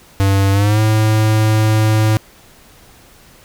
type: tone with pitch glide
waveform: square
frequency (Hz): 98 to 108.74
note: G2 to A2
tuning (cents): 0 to -20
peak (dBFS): -11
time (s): 0.2-2.17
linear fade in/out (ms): 0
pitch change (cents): +180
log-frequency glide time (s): 0.52-0.8
effects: pink hiss -45 dBFS RMS until 3.44 s